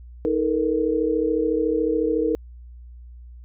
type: tone cluster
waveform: sine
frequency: 315.7 / 439.1 / 473 Hz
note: D#4 / A4 / A#4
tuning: +25 / -4 / +25 cents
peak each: -23 / -24 / -23 dBFS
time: 0.25-2.35 s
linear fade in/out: 0 ms
effects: added 60 Hz sine -39 dBFS peak until 3.44 s